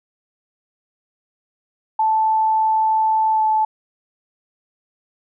sine tone with pitch glide, 877 to 869.4 Hz, A5 to A5, -6 to -21 cents, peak -14 dBFS, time 1.99-3.65 s, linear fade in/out 5 ms, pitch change -15 cents, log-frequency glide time 3.31-3.43 s, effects none

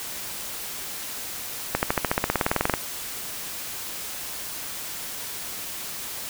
accelerating click train, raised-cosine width 0.5 ms, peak -5 dBFS, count 18, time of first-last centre 1.75-2.738 s, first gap 79 ms, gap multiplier 0.96, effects white hiss -34 dBFS RMS until 6.29 s

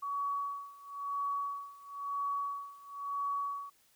sine tone with tremolo, 1129 Hz, C#6, 31 cents sharp, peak -31 dBFS, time 0.02-3.7 s, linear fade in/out 10 ms, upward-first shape sine, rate 0.99 Hz, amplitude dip 90%, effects white hiss -68 dBFS RMS until 3.95 s

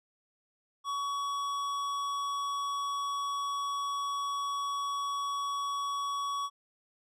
sine tone with tanh clipping, 1125 Hz, C#6, 25 cents sharp, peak -33 dBFS, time 0.84-6.5 s, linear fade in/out 50 ms, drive 14 dB, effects none

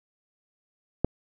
click, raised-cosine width 2 ms, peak -8 dBFS, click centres 1.046 s, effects none

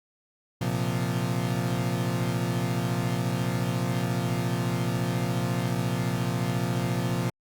35% pulse chord, Bb suspended second, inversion none, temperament equal, 116.54 / 130.81 / 174.61 Hz, Bb2 / C3 / F3, 0 / 0 / 0 cents, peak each -28 dBFS, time 0.61-7.3 s, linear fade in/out 5 ms, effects Opus 48 kbps

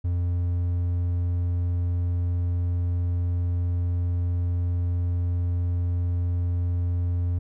triangle tone, 87.7 Hz, F2, 8 cents sharp, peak -20 dBFS, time 0.04-7.39 s, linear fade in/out 10 ms, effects none

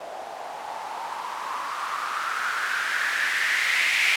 violet noise with low-pass filter sweep, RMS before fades -27 dBFS, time 0-4.16 s, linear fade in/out 5 ms, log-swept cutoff 660 to 2300 Hz, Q 5, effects none

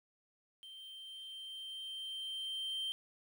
triangle tone with level ramp, 3136 Hz, G7, in tune, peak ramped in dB -48 to -34 dBFS, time 0.63-2.92 s, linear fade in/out 0 ms, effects 11-bit

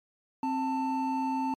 triangle tone pair together, 264.3 / 889 Hz, C4 / A5, +18 / +18 cents, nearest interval octave + major sixth, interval 2100 cents, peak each -28 dBFS, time 0.43-1.54 s, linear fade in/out 2 ms, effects MP3 64 kbps

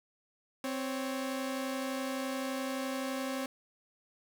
sawtooth tone pair together, 261.6 / 554.9 Hz, C4 / C#5, 0 / +2 cents, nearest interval octave + minor second, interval 1302 cents, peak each -31 / -35 dBFS, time 0.64-3.46 s, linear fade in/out 2 ms, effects none

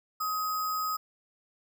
sine tone with sample-and-hold, 1259 Hz, D#6, 20 cents sharp, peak -28 dBFS, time 0.2-0.97 s, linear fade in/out 10 ms, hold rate 6300 Hz, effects none

